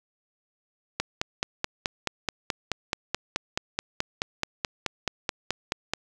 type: click train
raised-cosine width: 0.2 ms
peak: -8 dBFS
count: 24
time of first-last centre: 1-5.936 s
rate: 4.66 Hz
effects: none